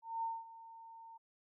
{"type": "tone with ADSR envelope", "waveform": "sine", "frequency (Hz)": 910, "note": "A#5", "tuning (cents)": -42, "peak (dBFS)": -34, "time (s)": [0.02, 1.18], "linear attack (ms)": 210, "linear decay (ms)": 210, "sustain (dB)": -17, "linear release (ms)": 16, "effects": []}